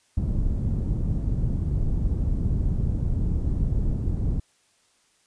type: low-pass noise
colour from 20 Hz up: pink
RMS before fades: -24 dBFS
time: 0.17-4.4 s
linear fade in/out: 5 ms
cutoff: 160 Hz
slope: 12 dB/octave
effects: white hiss -64 dBFS RMS until 5.26 s + resampled to 22050 Hz